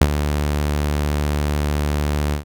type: tone with ADSR envelope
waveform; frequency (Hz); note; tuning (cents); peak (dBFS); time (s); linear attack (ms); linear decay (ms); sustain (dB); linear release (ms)
sawtooth; 73.7; D2; +7; -4; 0.01-2.44; 6; 48; -10; 110
effects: none